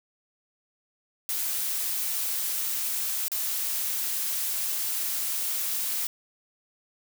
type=noise with dropouts; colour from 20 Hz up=blue; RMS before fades=-29 dBFS; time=1.29-6.07 s; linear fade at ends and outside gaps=1 ms; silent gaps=3.282-3.317 s; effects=none